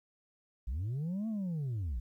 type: linear two-way sweep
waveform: sine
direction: up then down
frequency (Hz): 50.9 to 227.2 to 50.9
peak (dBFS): -30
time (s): 0.67-2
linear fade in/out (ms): 10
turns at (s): 1.28
effects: tanh soft clip ceiling -32 dBFS + 12-bit